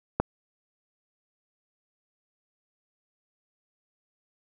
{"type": "click", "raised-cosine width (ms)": 1, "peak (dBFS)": -8, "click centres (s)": 0.2, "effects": []}